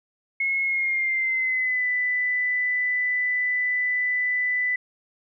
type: tone with pitch glide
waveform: sine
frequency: 2172 to 1991.7 Hz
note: C#7 to B6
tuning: -36 to +14 cents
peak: -21 dBFS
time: 0.4-4.76 s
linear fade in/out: 5 ms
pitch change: -150 cents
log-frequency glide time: 0.63-1.87 s
effects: none

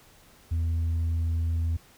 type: tone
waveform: sine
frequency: 82.5 Hz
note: E2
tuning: 2 cents sharp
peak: -21 dBFS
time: 0.51-1.77 s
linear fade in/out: 10 ms
effects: tanh soft clip ceiling -23 dBFS + pink hiss -56 dBFS RMS until 1.97 s

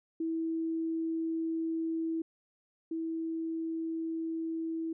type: tone pair in turn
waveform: sine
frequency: 325.9 / 325.9 Hz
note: E4 / E4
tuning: -20 / -20 cents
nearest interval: unison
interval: 0 cents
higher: neither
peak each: -30 / -32 dBFS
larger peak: first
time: 0.2-2.22 / 2.91-4.93 s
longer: neither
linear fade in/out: 5 ms
effects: none

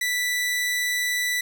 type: tone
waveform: sawtooth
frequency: 1974 Hz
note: B6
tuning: 1 cent flat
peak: -19 dBFS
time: 0.01-1.41 s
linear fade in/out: 5 ms
effects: 10-bit

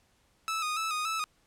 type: tone with vibrato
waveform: sawtooth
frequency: 1273 Hz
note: D#6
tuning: 39 cents sharp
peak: -26 dBFS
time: 0.48-1.24 s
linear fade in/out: 0 ms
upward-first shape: square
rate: 3.5 Hz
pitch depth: 49 cents each way
effects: pink hiss -68 dBFS RMS until 1.46 s + low-pass 11000 Hz 12 dB/octave

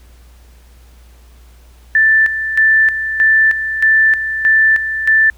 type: tone with tremolo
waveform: sine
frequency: 1766 Hz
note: A6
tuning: 6 cents sharp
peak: -7 dBFS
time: 1.95-5.3 s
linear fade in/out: 2 ms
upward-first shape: square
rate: 1.6 Hz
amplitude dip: 65%
effects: added 60 Hz sine -40 dBFS peak until 5.37 s + pink hiss -51 dBFS RMS until 5.37 s

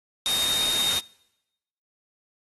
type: tone in noise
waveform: sine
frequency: 3702 Hz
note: A#7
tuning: 13 cents flat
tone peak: -23 dBFS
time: 0.26-0.99 s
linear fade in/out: 0 ms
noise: white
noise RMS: -28 dBFS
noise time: 0.26-0.99 s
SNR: +2 dB
effects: noise-tail reverb RT60 0.9 s tail -24 dB re dry + AAC 32 kbps

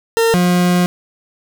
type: tone pair in turn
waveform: 40% pulse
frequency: 456.5 / 178.1 Hz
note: A#4 / F3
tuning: -36 / +34 cents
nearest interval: octave + major third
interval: 1630 cents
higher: first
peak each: -10 dBFS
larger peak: neither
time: 0.17-0.34 / 0.34-0.86 s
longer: second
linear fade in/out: 0 ms
effects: none

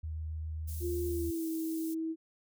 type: tone with vibrato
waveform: sine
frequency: 78.7 Hz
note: D#2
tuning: 20 cents sharp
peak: -35 dBFS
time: 0.03-1.31 s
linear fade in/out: 10 ms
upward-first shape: sine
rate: 7.4 Hz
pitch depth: 9 cents each way
type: high-pass noise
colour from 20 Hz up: white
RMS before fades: -47 dBFS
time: 0.67-1.95 s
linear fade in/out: 20 ms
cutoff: 7400 Hz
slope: 12 dB/octave
type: tone with pitch glide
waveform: sine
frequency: 350 to 322.8 Hz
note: F4 to E4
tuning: +4 to -36 cents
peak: -32 dBFS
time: 0.8-2.16 s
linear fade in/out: 50 ms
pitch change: -140 cents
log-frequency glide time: 1.08-1.47 s
effects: none

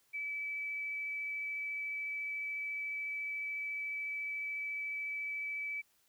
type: tone with vibrato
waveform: sine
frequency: 2301 Hz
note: D7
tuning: 36 cents flat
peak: -36 dBFS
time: 0.13-5.82 s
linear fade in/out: 20 ms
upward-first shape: triangle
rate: 14 Hz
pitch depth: 8 cents each way
effects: white hiss -72 dBFS RMS until 6.08 s

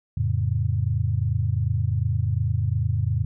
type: chord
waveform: sine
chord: F augmented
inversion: none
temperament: equal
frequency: 87.31 / 110 / 138.59 Hz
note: F2 / A2 / C#3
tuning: 0 / 0 / 0 cents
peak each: -25 / -23 / -27 dBFS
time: 0.17-3.25 s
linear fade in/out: 5 ms
effects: none

